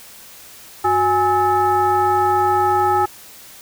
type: tone with frequency modulation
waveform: sine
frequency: 830.6 Hz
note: G#5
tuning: in tune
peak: -13 dBFS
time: 0.84-3.06 s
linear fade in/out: 10 ms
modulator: 463 Hz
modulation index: 1
effects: white hiss -41 dBFS RMS until 3.61 s